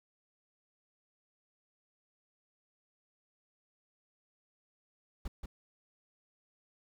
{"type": "noise with echo", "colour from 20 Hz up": "brown", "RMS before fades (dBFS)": -37, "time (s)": [5.25, 5.28], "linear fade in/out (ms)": 5, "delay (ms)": 180, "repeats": 1, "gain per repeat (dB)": -4, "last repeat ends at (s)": 5.46, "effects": []}